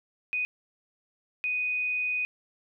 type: tone bursts at uneven times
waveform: sine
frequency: 2489 Hz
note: D#7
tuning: in tune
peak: -26 dBFS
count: 2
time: 0.33-0.45 / 1.44-2.25 s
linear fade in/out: 0 ms
effects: none